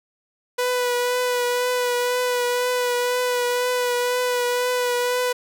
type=tone with vibrato; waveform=sawtooth; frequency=493.2 Hz; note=B4; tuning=2 cents flat; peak=-16 dBFS; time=0.58-5.33 s; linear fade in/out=10 ms; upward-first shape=triangle; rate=2 Hz; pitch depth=24 cents each way; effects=none